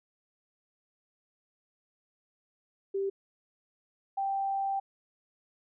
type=tone pair in turn; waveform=sine; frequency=392 / 784 Hz; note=G4 / G5; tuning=0 / 0 cents; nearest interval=octave; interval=1200 cents; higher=second; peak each=-28 dBFS; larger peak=neither; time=2.94-3.1 / 4.17-4.8 s; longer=second; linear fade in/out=10 ms; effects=none